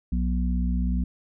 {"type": "harmonic tone", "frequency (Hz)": 61.1, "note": "B1", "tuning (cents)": -18, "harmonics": [1, 3, 4], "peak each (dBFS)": [-23, -28, -32], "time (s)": [0.12, 1.04], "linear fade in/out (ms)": 5, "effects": []}